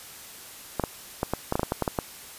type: clicks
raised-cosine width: 1 ms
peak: -10 dBFS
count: 12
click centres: 0.797 / 0.838 / 1.231 / 1.336 / 1.524 / 1.555 / 1.595 / 1.632 / 1.721 / 1.823 / 1.878 / 1.988 s
effects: white hiss -44 dBFS RMS until 2.38 s + resampled to 32000 Hz